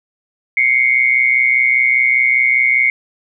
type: tone pair together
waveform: sine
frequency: 2100 / 2225 Hz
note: C7 / C#7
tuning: +6 / +6 cents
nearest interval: minor second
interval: 100 cents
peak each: -13 dBFS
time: 0.57-2.9 s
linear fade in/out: 2 ms
effects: none